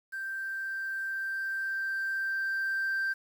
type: tone with level ramp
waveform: sine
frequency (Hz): 1569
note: G6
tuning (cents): +1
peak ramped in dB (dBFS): -33 to -25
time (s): 0.12-3.14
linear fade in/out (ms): 20
effects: tanh soft clip ceiling -26 dBFS + 9-bit